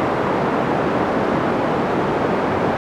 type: band-pass noise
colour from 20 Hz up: pink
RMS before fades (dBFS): -19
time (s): 0-2.77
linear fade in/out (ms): 0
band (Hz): 210 to 1100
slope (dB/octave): 12
effects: none